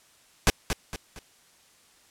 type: noise with echo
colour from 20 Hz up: pink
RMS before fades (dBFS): -18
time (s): 0.47-0.5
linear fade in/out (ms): 0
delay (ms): 230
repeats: 3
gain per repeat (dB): -8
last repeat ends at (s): 1.19
effects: white hiss -59 dBFS RMS until 2.1 s + low-pass 10000 Hz 12 dB/octave